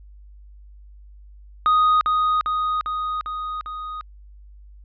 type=tone with echo; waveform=triangle; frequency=1245 Hz; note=D#6; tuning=1 cent sharp; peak=-12 dBFS; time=1.66-2.01 s; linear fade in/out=0 ms; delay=400 ms; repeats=5; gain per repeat=-3 dB; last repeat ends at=4.01 s; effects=added 50 Hz sine -42 dBFS peak until 4.84 s + resampled to 11025 Hz